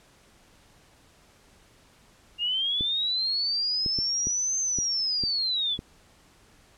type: linear two-way sweep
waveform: sine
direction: up then down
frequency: 2799 to 6310 to 3345 Hz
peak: -24 dBFS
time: 2.38-5.78 s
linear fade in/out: 50 ms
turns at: 4.59 s
type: clicks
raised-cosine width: 3 ms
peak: -21 dBFS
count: 7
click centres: 2.809 / 3.862 / 3.988 / 4.27 / 4.787 / 5.237 / 5.791 s
effects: pink hiss -58 dBFS RMS until 6.77 s + low-pass 10000 Hz 12 dB/octave